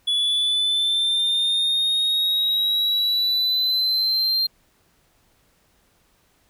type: exponential sweep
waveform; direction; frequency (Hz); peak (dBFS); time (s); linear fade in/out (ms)
triangle; up; 3410 to 4186; -17; 0.07-4.47; 10
effects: pink hiss -62 dBFS RMS until 6.49 s